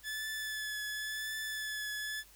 sawtooth tone with vibrato, 1727 Hz, A6, 33 cents flat, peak -33 dBFS, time 0.03-2.24 s, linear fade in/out 50 ms, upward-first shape triangle, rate 0.93 Hz, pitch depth 25 cents each way, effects added 50 Hz sine -63 dBFS peak until 2.35 s + white hiss -60 dBFS RMS until 2.35 s

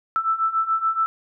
sine beating tone pair, 1318.5 / 1325.5 Hz, E6 / E6, 0 / +9 cents, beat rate 7 Hz, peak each -24 / -21 dBFS, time 0.16-1.06 s, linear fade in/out 0 ms, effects none

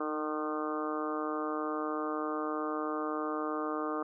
harmonic tone with a mistuned harmonic, 152.6 Hz, D#3, 33 cents flat, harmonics 2 / 3 / 4 / 5 / 6 / 7 / 8 / 9 / 10, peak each -36 / -38 / -41 / -43 / -48 / -41 / -38 / -48 / -51 dBFS, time 0-4.03 s, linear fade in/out 5 ms, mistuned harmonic 2, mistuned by +18 cents, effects none

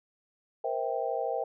sine chord, C dominant seventh, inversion third, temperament just, 470.9 / 523.3 / 654.1 / 784.9 Hz, Bb4 / C5 / E5 / G5, +18 / 0 / -14 / +2 cents, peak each -34 dBFS, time 0.64-1.44 s, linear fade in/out 5 ms, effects none

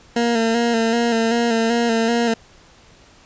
20% pulse tone with vibrato, 231.1 Hz, A#3, 15 cents flat, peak -11 dBFS, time 0.16-2.34 s, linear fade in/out 5 ms, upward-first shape square, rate 2.6 Hz, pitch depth 33 cents each way, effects pink hiss -49 dBFS RMS until 3.25 s + resampled to 16000 Hz

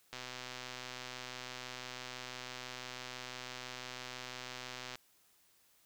click train, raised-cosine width 0.2 ms, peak -26 dBFS, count 609, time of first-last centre 0.13-4.955 s, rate 126 Hz, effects white hiss -69 dBFS RMS until 5.85 s

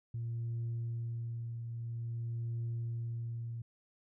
sine tone with tremolo, 116.54 Hz, A#2, in tune, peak -32 dBFS, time 0.14-3.62 s, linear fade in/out 5 ms, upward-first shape triangle, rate 0.5 Hz, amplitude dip 50%, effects tanh soft clip ceiling -32 dBFS

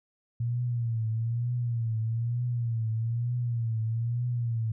sine tone with vibrato, 116.54 Hz, A#2, in tune, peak -26 dBFS, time 0.4-4.72 s, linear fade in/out 5 ms, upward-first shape triangle, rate 1.1 Hz, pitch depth 97 cents each way, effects none

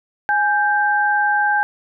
sine tone pair together, 830.6 / 1570.7 Hz, G#5 / G6, 0 / +3 cents, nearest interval major seventh, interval 1103 cents, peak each -17 dBFS, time 0.29-1.63 s, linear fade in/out 0 ms, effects none

